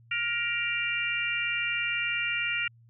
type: harmonic tone with a mistuned harmonic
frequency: 471.6 Hz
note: A#4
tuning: 20 cents sharp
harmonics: 3 / 4 / 5 / 6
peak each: -34 / -34 / -31 / -31 dBFS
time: 0.11-2.68 s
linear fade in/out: 5 ms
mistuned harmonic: 6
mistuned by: -30 cents
effects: added 116 Hz sine -54 dBFS peak until 2.89 s